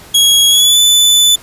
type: tone with pitch glide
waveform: sawtooth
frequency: 3315 to 3496 Hz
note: G#7 to A7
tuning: -4 to -12 cents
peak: -3 dBFS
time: 0.14-1.36 s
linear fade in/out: 10 ms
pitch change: +92 cents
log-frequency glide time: 0.49-0.78 s
effects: pink hiss -37 dBFS RMS until 1.42 s + resampled to 32000 Hz